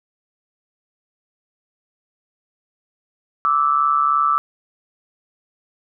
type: tone pair together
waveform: sine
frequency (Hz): 1168.9 / 1312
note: D6 / E6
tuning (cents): -9 / -9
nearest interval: major second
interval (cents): 200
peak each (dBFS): -17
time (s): 3.45-4.38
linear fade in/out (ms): 0
effects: none